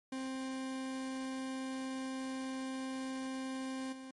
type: tone with level steps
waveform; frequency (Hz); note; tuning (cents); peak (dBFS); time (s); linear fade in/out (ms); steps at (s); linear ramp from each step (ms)
40% pulse; 263; C4; +9; -37 / -45; 0.12-4.11; 5; 3.92; 10
effects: MP3 48 kbps